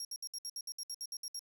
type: tone bursts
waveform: 30% pulse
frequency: 5588 Hz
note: F8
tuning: in tune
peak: -35 dBFS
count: 13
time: 0-1.393 s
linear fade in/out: 2 ms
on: 49 ms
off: 63 ms
effects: none